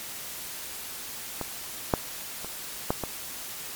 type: clicks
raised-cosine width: 1 ms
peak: -16 / -6 / -23 / -9 / -15 dBFS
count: 5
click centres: 1.413 / 1.938 / 2.446 / 2.905 / 3.037 s
effects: white hiss -38 dBFS RMS until 3.75 s + MP3 96 kbps